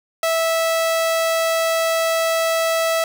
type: tone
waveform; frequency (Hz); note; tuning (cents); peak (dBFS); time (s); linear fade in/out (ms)
sawtooth; 655; E5; -11; -13; 0.23-3.04; 2
effects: none